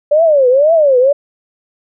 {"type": "tone with vibrato", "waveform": "sine", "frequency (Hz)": 574, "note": "D5", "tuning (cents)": -40, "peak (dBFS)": -6, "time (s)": [0.11, 1.13], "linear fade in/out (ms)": 10, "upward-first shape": "triangle", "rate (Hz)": 2, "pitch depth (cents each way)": 290, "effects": []}